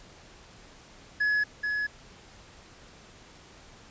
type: tone with echo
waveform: triangle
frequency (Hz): 1694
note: G#6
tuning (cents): +34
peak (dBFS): -21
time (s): 1.2-1.44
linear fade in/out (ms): 10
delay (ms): 430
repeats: 1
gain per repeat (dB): -4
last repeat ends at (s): 1.87
effects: pink hiss -52 dBFS RMS until 3.9 s + resampled to 16000 Hz